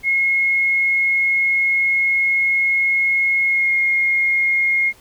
sine tone with pitch glide, 2163 to 2144 Hz, C#7 to C7, -43 to +42 cents, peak -14 dBFS, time 0.03-4.93 s, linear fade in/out 50 ms, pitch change -15 cents, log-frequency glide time 3.45-3.73 s, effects pink hiss -49 dBFS RMS until 5 s

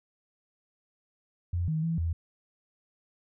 sine tone with pitch steps, 87.3 / 157.7 / 164.8 / 83.2 Hz, F2 / D#3 / E3 / E2, 0 / +24 / 0 / +17 cents, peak -26 dBFS, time 1.53-2.13 s, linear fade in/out 5 ms, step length 150 ms, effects none

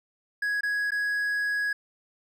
triangle tone with dropouts, 1665 Hz, G#6, 4 cents sharp, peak -23 dBFS, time 0.42-1.73 s, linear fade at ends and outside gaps 5 ms, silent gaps 0.609-0.632 / 0.907-0.918 s, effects none

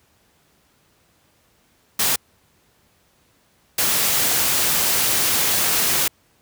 white noise bursts at uneven times, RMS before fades -19 dBFS, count 2, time 1.99-2.16 / 3.78-6.08 s, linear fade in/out 5 ms, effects pink hiss -60 dBFS RMS until 6.41 s + high-pass 60 Hz 12 dB/octave

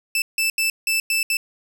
sawtooth tone bursts at uneven times, 2643 Hz, E7, 4 cents sharp, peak -15 dBFS, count 6, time 0.15-0.22 / 0.38-0.5 / 0.58-0.7 / 0.87-1 / 1.1-1.23 / 1.3-1.37 s, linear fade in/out 2 ms, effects none

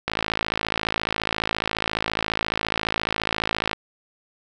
click train, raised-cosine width 0.3 ms, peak -6 dBFS, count 200, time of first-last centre 0.08-3.731 s, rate 54.5 Hz, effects none

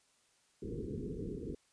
white low-pass noise, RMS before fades -41 dBFS, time 0.62-1.55 s, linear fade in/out 5 ms, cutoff 460 Hz, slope 96 dB/octave, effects white hiss -71 dBFS RMS until 1.72 s + resampled to 22050 Hz

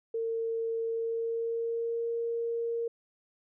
sine tone with pitch glide, 455.1 to 464.7 Hz, A#4 to A#4, -42 to -5 cents, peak -29 dBFS, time 0.14-2.88 s, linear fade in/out 5 ms, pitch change +37 cents, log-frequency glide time 0.83-2.08 s, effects none

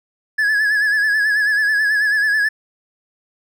triangle tone with vibrato, 1700 Hz, G#6, 40 cents sharp, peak -12 dBFS, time 0.38-2.49 s, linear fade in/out 10 ms, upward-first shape sine, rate 9.2 Hz, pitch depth 58 cents each way, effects none

